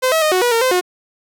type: tone with pitch steps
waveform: sawtooth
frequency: 514 / 643 / 617 / 368.7 / 485.2 / 458.7 / 515 / 361.3 Hz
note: C5 / E5 / D#5 / F#4 / B4 / A#4 / C5 / F#4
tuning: -31 / -43 / -15 / -6 / -31 / -28 / -28 / -41 cents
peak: -9 dBFS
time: 0.02-0.812 s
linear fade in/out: 20 ms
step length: 99 ms
effects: none